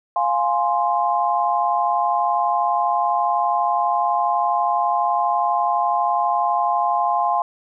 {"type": "chord", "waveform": "sine", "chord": "F minor", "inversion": "none", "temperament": "equal", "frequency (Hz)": [698.5, 830.6, 1046.5], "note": ["F5", "Ab5", "C6"], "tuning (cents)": [0, 0, 0], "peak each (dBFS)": -21, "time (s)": [0.16, 7.42], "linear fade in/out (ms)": 2, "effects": []}